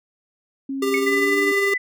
sine tone with pitch glide, 271.3 to 295.9 Hz, C#4 to D4, -37 to +13 cents, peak -24 dBFS, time 0.69-1.52 s, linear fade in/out 5 ms, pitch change +150 cents, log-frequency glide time 0.99-1.39 s
square tone with tremolo, 397.6 Hz, G4, 25 cents sharp, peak -19 dBFS, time 0.82-1.74 s, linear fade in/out 5 ms, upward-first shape sine, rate 20 Hz, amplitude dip 35%
sine tone with exponential decay, 2198 Hz, C#7, 15 cents flat, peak -16 dBFS, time 0.94-1.09 s, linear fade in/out 1 ms, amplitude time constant 31 ms
sine tone, 2000 Hz, B6, 21 cents sharp, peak -20 dBFS, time 1.06-1.78 s, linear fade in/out 10 ms
effects none

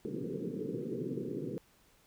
white band-pass noise, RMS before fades -38 dBFS, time 0.05-1.58 s, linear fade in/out 0 ms, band 120 to 480 Hz, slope 96 dB/octave, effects pink hiss -66 dBFS RMS until 2.06 s

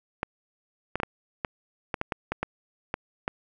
clicks, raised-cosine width 0.5 ms, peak -12 dBFS, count 12, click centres 0.231 / 0.956 / 1.001 / 1.033 / 1.448 / 1.942 / 2.014 / 2.122 / 2.32 / 2.43 / 2.941 / 3.279 s, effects none

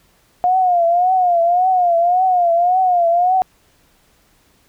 sine tone with vibrato, 712 Hz, F5, 33 cents sharp, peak -11 dBFS, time 0.44-3.42 s, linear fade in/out 0 ms, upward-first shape triangle, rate 1.8 Hz, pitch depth 110 cents each way, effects pink hiss -56 dBFS RMS until 4.68 s

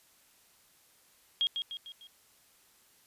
sine tone with echo, 3257 Hz, G#7, 34 cents flat, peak -25 dBFS, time 1.41-1.47 s, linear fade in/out 0 ms, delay 150 ms, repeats 4, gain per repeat -6 dB, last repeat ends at 2.07 s, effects white hiss -64 dBFS RMS until 3.06 s + resampled to 32000 Hz

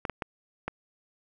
clicks, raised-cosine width 0.5 ms, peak -16 dBFS, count 4, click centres 0.052 / 0.097 / 0.222 / 0.68 s, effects none

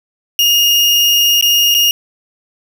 35% pulse tone with dropouts, 2846 Hz, F7, 32 cents sharp, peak -7 dBFS, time 0.39-1.91 s, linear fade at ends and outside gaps 1 ms, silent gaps 1.411-1.425 / 1.743-1.748 s, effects none

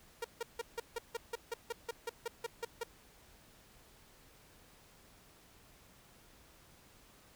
sawtooth tone bursts, 467.3 Hz, A#4, 4 cents sharp, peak -32 dBFS, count 15, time 0.22-2.835 s, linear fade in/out 5 ms, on 25 ms, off 160 ms, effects pink hiss -62 dBFS RMS until 7.35 s

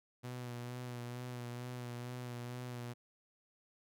sawtooth tone with vibrato, 122.6 Hz, B2, 12 cents flat, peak -38 dBFS, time 0.23-2.94 s, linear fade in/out 20 ms, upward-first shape sine, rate 2.2 Hz, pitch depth 30 cents each way, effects none

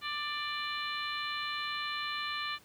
harmonic tone with a mistuned harmonic, 591 Hz, D5, 11 cents sharp, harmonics 2 / 3 / 4 / 5 / 6 / 7, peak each -38 / -40 / -41 / -42 / -43 / -43 dBFS, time 0.01-2.59 s, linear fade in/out 50 ms, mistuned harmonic 7, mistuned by -24 cents, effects pink hiss -60 dBFS RMS until 2.64 s + high-pass 60 Hz 12 dB/octave

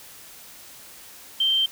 sine tone, 3136 Hz, G7, in tune, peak -18 dBFS, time 1.4-1.66 s, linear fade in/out 5 ms, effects white hiss -45 dBFS RMS until 1.71 s

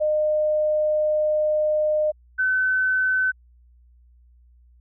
sine tone pair in turn, 610 / 1518.6 Hz, D#5 / F#6, -34 / +45 cents, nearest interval octave + major third, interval 1579 cents, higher second, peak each -18 dBFS, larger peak neither, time 0-2.12 / 2.38-3.32 s, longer first, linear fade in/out 20 ms, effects added 60 Hz sine -51 dBFS peak until 4.8 s

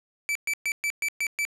45% pulse tone bursts, 2317 Hz, D7, 24 cents flat, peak -24 dBFS, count 7, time 0.29-1.451 s, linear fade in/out 0 ms, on 63 ms, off 120 ms, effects low-pass 11000 Hz 12 dB/octave

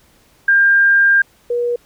sine tone pair in turn, 1600 / 480.8 Hz, G6 / B4, +35 / -46 cents, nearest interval octave + major sixth, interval 2081 cents, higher first, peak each -8 / -15 dBFS, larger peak first, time 0.48-1.22 / 1.5-1.76 s, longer first, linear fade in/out 5 ms, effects pink hiss -53 dBFS RMS until 1.85 s

